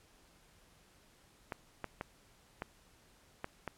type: clicks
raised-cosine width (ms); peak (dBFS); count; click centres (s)
0.5; -23; 6; 1.522 / 1.843 / 2.011 / 2.621 / 3.444 / 3.677
effects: pink hiss -65 dBFS RMS until 3.77 s + low-pass 12000 Hz 12 dB/octave